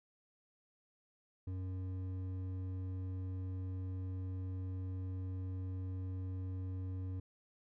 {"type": "tone with hard clipping", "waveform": "sine", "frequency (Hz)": 93, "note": "F#2", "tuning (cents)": 9, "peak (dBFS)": -40, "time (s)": [1.47, 7.2], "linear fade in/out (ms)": 5, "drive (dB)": 8, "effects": []}